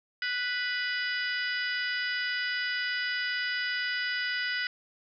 harmonic tone with a mistuned harmonic, 493.9 Hz, B4, in tune, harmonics 3 / 4 / 5 / 6 / 7 / 8 / 9 / 10, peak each -32 / -33 / -44 / -38 / -46 / -45 / -45 / -38 dBFS, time 0.22-4.67 s, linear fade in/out 2 ms, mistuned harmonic 9, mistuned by +69 cents, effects none

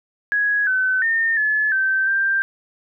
sine tone with pitch steps, 1666 / 1519 / 1821 / 1718 / 1551 / 1580 Hz, G#6 / F#6 / A#6 / A6 / G6 / G6, +5 / +45 / -41 / -42 / -19 / +13 cents, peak -16 dBFS, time 0.32-2.42 s, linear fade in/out 0 ms, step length 350 ms, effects none

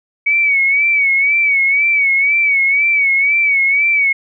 sine tone with vibrato, 2254 Hz, C#7, 28 cents sharp, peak -10 dBFS, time 0.26-4.13 s, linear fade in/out 10 ms, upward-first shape sine, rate 2 Hz, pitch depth 72 cents each way, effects none

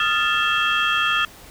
sine tone cluster, 1244 / 1386 / 1750 / 2672 / 3248 Hz, D#6 / F6 / A6 / E7 / G#7, -1 / -14 / -10 / +23 / -39 cents, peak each -23 dBFS, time 0-1.25 s, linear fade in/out 2 ms, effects tanh soft clip ceiling -10 dBFS + pink hiss -44 dBFS RMS until 1.5 s

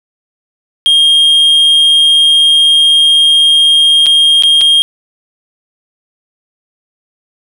triangle tone with dropouts, 3228 Hz, G#7, 50 cents flat, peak -3 dBFS, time 0.86-4.82 s, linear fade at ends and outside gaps 0 ms, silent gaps 4.06-4.066 / 4.424-4.435 / 4.61-4.614 s, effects none

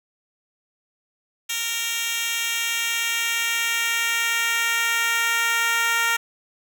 10% pulse tone with high-pass filter sweep, 463.1 Hz, A#4, 11 cents flat, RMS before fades -23 dBFS, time 1.49-6.17 s, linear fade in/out 10 ms, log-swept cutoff 3400 to 1300 Hz, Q 1.1, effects none

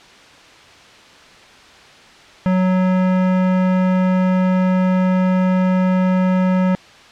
sine tone with hard clipping, 185 Hz, F#3, in tune, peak -15 dBFS, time 2.46-6.75 s, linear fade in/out 0 ms, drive 17 dB, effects white hiss -43 dBFS RMS until 7.11 s + low-pass 4000 Hz 12 dB/octave

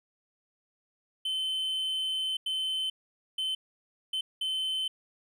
triangle tone bursts at uneven times, 3066 Hz, G7, 39 cents flat, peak -27 dBFS, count 5, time 1.25-2.37 / 2.46-2.9 / 3.38-3.55 / 4.13-4.21 / 4.41-4.88 s, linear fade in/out 5 ms, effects none

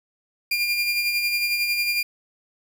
30% pulse tone with tremolo, 2400 Hz, D7, 37 cents sharp, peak -17 dBFS, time 0.51-2.03 s, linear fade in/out 5 ms, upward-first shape sine, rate 11 Hz, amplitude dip 40%, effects none

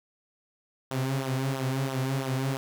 sawtooth tone with flanger, 133 Hz, C3, 29 cents sharp, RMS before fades -29 dBFS, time 0.91-2.57 s, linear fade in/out 0 ms, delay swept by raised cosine 0.42 to 6.02 ms, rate 3 Hz, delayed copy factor -0.7, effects none

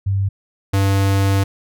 sine / square tone pair in turn, 98 / 98 Hz, G2 / G2, 0 / 0 cents, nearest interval unison, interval 0 cents, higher neither, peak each -15 / -14 dBFS, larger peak second, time 0.06-0.29 / 0.73-1.44 s, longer second, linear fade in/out 10 ms, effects none

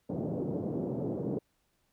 pink band-pass noise, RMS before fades -34 dBFS, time 0.09-1.39 s, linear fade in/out 10 ms, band 140 to 520 Hz, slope 24 dB/octave, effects pink hiss -75 dBFS RMS until 1.92 s

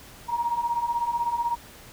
sine beating tone pair, 932.3 / 948.3 Hz, A#5 / A#5, 0 / +29 cents, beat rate 16 Hz, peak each -29 / -25 dBFS, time 0.28-1.56 s, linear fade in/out 20 ms, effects pink hiss -47 dBFS RMS until 1.92 s

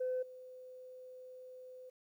sine tone with level steps, 509 Hz, C5, 48 cents flat, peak -32 / -49 dBFS, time 0-1.9 s, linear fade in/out 10 ms, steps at 0.22 s, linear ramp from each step 10 ms, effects tanh soft clip ceiling -30 dBFS + 12-bit

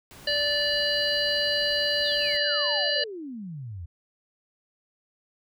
pink noise, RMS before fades -47 dBFS, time 0.11-2.37 s, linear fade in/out 0 ms
harmonic tone, 584 Hz, D5, 10 cents flat, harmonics 1 / 3 / 5 / 7 / 8, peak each -29 / -29 / -29 / -29 / -29 dBFS, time 0.27-3.04 s, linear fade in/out 5 ms
sine exponential sweep, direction down, 4134 to 78.9 Hz, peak -34 dBFS, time 2.02-3.86 s, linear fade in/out 10 ms
effects none

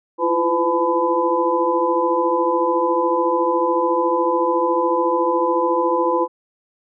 sine tone cluster, 332.2 / 346.1 / 505 / 863 / 1003 Hz, E4 / F4 / B4 / A5 / B5, +13 / -16 / +39 / -34 / +26 cents, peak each -26 / -22 / -20 / -25 / -20 dBFS, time 0.18-6.28 s, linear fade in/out 50 ms, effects none

